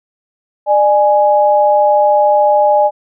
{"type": "tone pair together", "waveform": "sine", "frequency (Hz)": [599.4, 833], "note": ["D5", "G#5"], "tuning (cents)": [35, 5], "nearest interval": "tritone", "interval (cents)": 570, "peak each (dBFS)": -10, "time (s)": [0.66, 2.91], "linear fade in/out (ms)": 50, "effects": []}